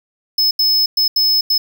square tone bursts at uneven times, 5200 Hz, E8, 24 cents flat, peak -12 dBFS, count 5, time 0.38-0.51 / 0.59-0.86 / 0.97-1.08 / 1.16-1.41 / 1.5-1.58 s, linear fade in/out 5 ms, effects none

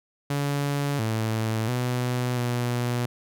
sawtooth tone with pitch steps, 142.5 / 111.1 / 124.1 / 121.5 Hz, C#3 / A2 / B2 / B2, +48 / +17 / +9 / -28 cents, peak -20 dBFS, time 0.3-3.06 s, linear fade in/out 5 ms, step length 690 ms, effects none

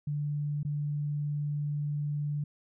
sine tone with dropouts, 146.83 Hz, D3, in tune, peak -29 dBFS, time 0.07-2.44 s, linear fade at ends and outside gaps 5 ms, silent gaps 0.631-0.649 s, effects none

